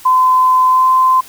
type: tone with pitch glide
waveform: sine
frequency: 1023 to 1033.1 Hz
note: C6 to C6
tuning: -39 to -22 cents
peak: -7 dBFS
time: 0.05-1.21 s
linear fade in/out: 10 ms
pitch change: +17 cents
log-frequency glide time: 0.67-0.89 s
effects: white hiss -38 dBFS RMS until 1.28 s